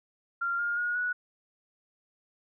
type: tone with pitch steps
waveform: sine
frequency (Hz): 1387 / 1413.7 / 1440.9 / 1468.6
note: F6 / F6 / F#6 / F#6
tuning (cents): -12 / +21 / -46 / -13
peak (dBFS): -27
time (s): 0.41-1.13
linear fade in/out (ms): 10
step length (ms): 180
effects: none

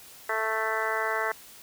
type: harmonic tone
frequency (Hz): 220.5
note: A3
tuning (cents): +4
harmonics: 2 / 3 / 4 / 5 / 6 / 7 / 8 / 9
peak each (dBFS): -34 / -34 / -34 / -34 / -34 / -34 / -34 / -34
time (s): 0.29-1.32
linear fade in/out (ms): 5
effects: white hiss -49 dBFS RMS until 1.62 s

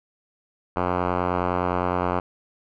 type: tone with low-pass filter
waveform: 5% pulse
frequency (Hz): 89.7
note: F2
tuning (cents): +47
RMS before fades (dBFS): -24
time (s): 0.76-2.2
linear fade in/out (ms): 5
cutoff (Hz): 1400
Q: 1.5
effects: none

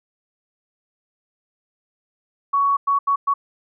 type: tone bursts at uneven times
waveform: sine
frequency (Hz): 1119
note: C#6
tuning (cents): +16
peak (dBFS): -15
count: 4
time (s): 2.53-2.77 / 2.87-2.99 / 3.07-3.16 / 3.27-3.34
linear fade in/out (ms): 10
effects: none

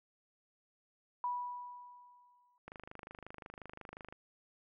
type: tone with exponential decay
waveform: sine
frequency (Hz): 980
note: B5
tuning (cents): -14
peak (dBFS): -32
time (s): 1.24-2.58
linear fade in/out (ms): 1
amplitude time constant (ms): 290
type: click train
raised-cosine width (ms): 0.5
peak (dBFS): -32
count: 38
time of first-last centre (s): 2.68-4.125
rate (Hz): 25.6
effects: none

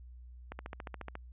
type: click train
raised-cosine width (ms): 0.5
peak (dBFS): -26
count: 10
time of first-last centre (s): 0.52-1.154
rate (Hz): 14.2
effects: added 61 Hz sine -48 dBFS peak until 1.32 s + resampled to 8000 Hz

